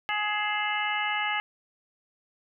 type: harmonic tone with a mistuned harmonic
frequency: 419.4 Hz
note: G#4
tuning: 17 cents sharp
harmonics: 2 / 3 / 4 / 5 / 6 / 7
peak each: -31 / -34 / -33 / -31 / -36 / -35 dBFS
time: 0.09-1.4 s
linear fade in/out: 0 ms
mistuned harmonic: 6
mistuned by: +79 cents
effects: none